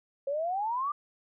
sine exponential sweep, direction up, 540 to 1204 Hz, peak -28 dBFS, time 0.27-0.92 s, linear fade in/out 5 ms, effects none

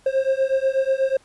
triangle beating tone pair, 529 / 537.2 Hz, C5 / C5, +19 / +46 cents, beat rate 8.2 Hz, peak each -19 dBFS, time 0.06-1.17 s, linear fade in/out 5 ms, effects pink hiss -56 dBFS RMS until 1.24 s + resampled to 24000 Hz

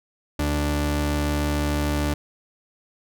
sawtooth tone pair together, 73.42 / 146.84 Hz, D2 / D3, 0 / 0 cents, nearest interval octave, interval 1200 cents, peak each -19 dBFS, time 0.39-2.14 s, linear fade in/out 5 ms, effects none

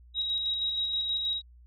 sine tone with tremolo, 3819 Hz, A#7, 41 cents sharp, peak -26 dBFS, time 0.14-1.42 s, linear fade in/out 50 ms, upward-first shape square, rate 6.3 Hz, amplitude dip 30%, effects added 60 Hz sine -51 dBFS peak until 1.66 s

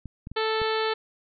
clicks, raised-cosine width 5 ms, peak -25 dBFS, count 4, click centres 0.057 / 0.271 / 0.316 / 0.617 s
harmonic tone, 440 Hz, A4, in tune, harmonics 1 / 2 / 3 / 4 / 5 / 6 / 7 / 8 / 9 / 10, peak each -26 / -31 / -32 / -34 / -38 / -39 / -38 / -38 / -39 / -39 dBFS, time 0.36-0.94 s, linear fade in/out 10 ms
effects none

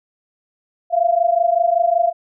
sine tone pair together, 673.2 / 698.5 Hz, E5 / F5, +36 / 0 cents, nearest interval minor second, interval 64 cents, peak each -16 dBFS, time 0.9-2.13 s, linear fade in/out 50 ms, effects none

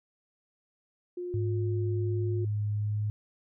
sine tone, 356 Hz, F4, 33 cents sharp, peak -33 dBFS, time 1.17-2.45 s, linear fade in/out 5 ms
sine tone with vibrato, 104.8 Hz, G#2, 16 cents sharp, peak -27 dBFS, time 1.34-3.1 s, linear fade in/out 0 ms, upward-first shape sine, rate 1.3 Hz, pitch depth 8 cents each way
effects none

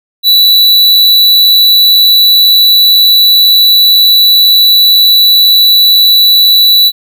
square tone, 3951 Hz, B7, in tune, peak -3 dBFS, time 0.23-6.92 s, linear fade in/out 50 ms, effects none

